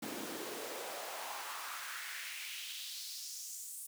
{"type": "noise with high-pass filter sweep", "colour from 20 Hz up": "pink", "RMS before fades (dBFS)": -44, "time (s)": [0.02, 3.87], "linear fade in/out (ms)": 10, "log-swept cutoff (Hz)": [240, 9400], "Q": 2.4, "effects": []}